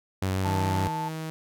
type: tone with vibrato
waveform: sawtooth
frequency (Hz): 94.7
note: F#2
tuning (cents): +41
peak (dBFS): -21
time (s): 0.22-0.88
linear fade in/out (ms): 5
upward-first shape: triangle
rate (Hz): 7.2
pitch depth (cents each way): 16
type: tone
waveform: sine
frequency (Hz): 880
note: A5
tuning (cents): 0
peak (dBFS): -29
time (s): 0.44-1.09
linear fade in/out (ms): 10
type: tone with pitch glide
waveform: sawtooth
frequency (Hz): 157.4 to 159.05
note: D#3 to D#3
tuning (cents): +20 to +38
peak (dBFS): -28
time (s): 0.46-1.3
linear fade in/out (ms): 0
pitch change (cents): +18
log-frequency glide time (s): 0.57-0.69
effects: none